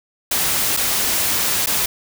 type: noise with dropouts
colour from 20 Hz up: white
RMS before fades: -19 dBFS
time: 0.31-1.86 s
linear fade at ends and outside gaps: 5 ms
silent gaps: 0.767-0.771 / 1.661-1.67 s
effects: none